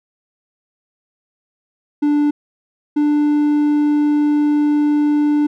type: tone pair in turn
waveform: triangle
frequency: 293.7 / 295.7 Hz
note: D4 / D4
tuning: 0 / +12 cents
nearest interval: unison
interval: 12 cents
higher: second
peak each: -10 / -10 dBFS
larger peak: neither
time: 2.02-2.31 / 2.96-5.47 s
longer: second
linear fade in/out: 10 ms
effects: none